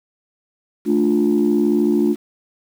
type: chord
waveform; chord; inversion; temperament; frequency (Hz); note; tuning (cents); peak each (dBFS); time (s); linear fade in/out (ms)
sine; D minor; second; just; 220.2 / 293.7 / 352.4; A3 / D4 / F4; +2 / 0 / +16; -17; 0.85-2.16; 50
effects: tanh soft clip ceiling -7 dBFS + 7-bit